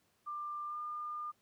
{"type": "tone with pitch glide", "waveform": "sine", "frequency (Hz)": [1190, 1207.3], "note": ["D6", "D6"], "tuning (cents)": [22, 47], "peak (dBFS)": -38, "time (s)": [0.26, 1.32], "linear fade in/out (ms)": 20, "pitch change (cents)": 25, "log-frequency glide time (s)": [0.66, 0.78], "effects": ["pink hiss -74 dBFS RMS until 1.41 s", "high-pass 100 Hz 12 dB/octave"]}